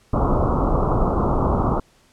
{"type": "low-pass noise", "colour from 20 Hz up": "pink", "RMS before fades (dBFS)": -19, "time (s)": [0.13, 1.8], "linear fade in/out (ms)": 5, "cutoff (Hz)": 1300, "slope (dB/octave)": 96, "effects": ["pink hiss -57 dBFS RMS until 2.12 s", "low-pass 10000 Hz 12 dB/octave"]}